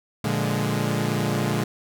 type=chord; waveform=sawtooth; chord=Bb dominant seventh; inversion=none; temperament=equal with one note detuned; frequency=116.54 / 146.24 / 174.61 / 207.7 Hz; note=Bb2 / D3 / F3 / Ab3; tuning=0 / -7 / 0 / 0 cents; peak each=-23 / -23 / -27 / -23 dBFS; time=0.24-1.64 s; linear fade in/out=5 ms; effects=none